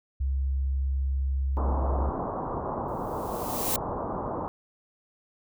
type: tone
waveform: sine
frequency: 67.3 Hz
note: C2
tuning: 49 cents sharp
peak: -24 dBFS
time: 0.2-2.1 s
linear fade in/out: 10 ms
type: low-pass noise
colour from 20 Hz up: white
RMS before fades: -32 dBFS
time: 1.57-4.48 s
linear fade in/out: 0 ms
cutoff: 1100 Hz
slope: 48 dB/octave
type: noise with exponential growth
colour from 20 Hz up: blue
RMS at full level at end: -26 dBFS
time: 2.88-3.76 s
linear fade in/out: 1 ms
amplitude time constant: 190 ms
effects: none